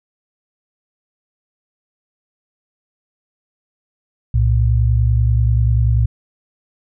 sine tone pair together, 64.32 / 114.6 Hz, C2 / A#2, -29 / -29 cents, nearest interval minor seventh, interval 1000 cents, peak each -14 dBFS, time 4.34-6.06 s, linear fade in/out 5 ms, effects none

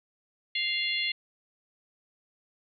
harmonic tone with a mistuned harmonic, 698.5 Hz, F5, in tune, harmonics 3 / 4 / 5 / 6, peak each -31 / -32 / -33 / -34 dBFS, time 0.55-1.12 s, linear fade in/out 5 ms, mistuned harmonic 5, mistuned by -39 cents, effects none

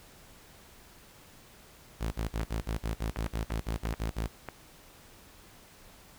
sawtooth tone bursts, 55 Hz, A1, in tune, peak -26 dBFS, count 14, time 2-4.278 s, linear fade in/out 20 ms, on 120 ms, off 46 ms
clicks, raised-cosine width 0.5 ms, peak -22 dBFS, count 7, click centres 2.406 / 3.161 / 3.265 / 3.506 / 3.857 / 3.939 / 4.487 s
effects pink hiss -55 dBFS RMS until 6.18 s

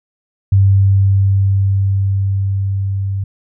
sine tone with level ramp, 97.8 Hz, G2, 4 cents flat, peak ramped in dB -6 to -16 dBFS, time 0.52-3.24 s, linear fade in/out 5 ms, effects none

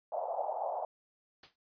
pink band-pass noise, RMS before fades -36 dBFS, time 0.12-0.85 s, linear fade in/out 2 ms, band 590 to 850 Hz, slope 48 dB/octave
white noise with exponential decay, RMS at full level -46 dBFS, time 1.43-1.56 s, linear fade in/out 5 ms, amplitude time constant 28 ms
effects resampled to 11025 Hz

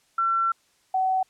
sine tone pair in turn, 1350 / 754.2 Hz, E6 / F#5, +41 / +33 cents, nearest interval minor seventh, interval 1008 cents, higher first, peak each -20 dBFS, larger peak neither, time 0.18-0.52 / 0.94-1.23 s, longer first, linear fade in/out 5 ms, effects white hiss -64 dBFS RMS until 1.29 s + low-pass 9000 Hz 12 dB/octave

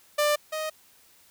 sawtooth tone pair in turn, 593 / 624.1 Hz, D5 / D#5, +17 / +5 cents, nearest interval minor second, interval 88 cents, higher second, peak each -17 / -25 dBFS, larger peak first, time 0.18-0.36 / 0.52-0.7 s, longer neither, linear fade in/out 10 ms, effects white hiss -58 dBFS RMS until 1.3 s

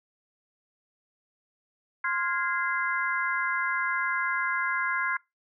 sine tone cluster, 1048 / 1408 / 1649 / 2063 Hz, C6 / F6 / G#6 / C7, +2 / +14 / -13 / -25 cents, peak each -31 / -31 / -30 / -32 dBFS, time 2.04-5.17 s, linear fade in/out 5 ms, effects noise-tail reverb RT60 0.2 s tail -23 dB re dry

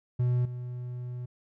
triangle tone with level steps, 123.47 Hz, B2, in tune, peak -21 / -32 dBFS, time 0.19-1.26 s, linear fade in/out 10 ms, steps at 0.45 s, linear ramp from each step 5 ms, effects none

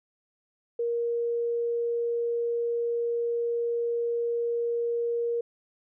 sine tone, 470.3 Hz, A#4, 15 cents sharp, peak -25 dBFS, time 0.79-5.41 s, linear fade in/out 5 ms, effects none

